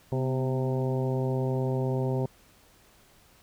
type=harmonic tone with a mistuned harmonic; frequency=130.81 Hz; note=C3; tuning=in tune; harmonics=1 / 2 / 3 / 4 / 5 / 6 / 7; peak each=-27 / -34 / -32 / -35 / -40 / -43 / -42 dBFS; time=0.12-2.26 s; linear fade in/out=2 ms; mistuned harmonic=2; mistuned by=-54 cents; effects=pink hiss -59 dBFS RMS until 3.42 s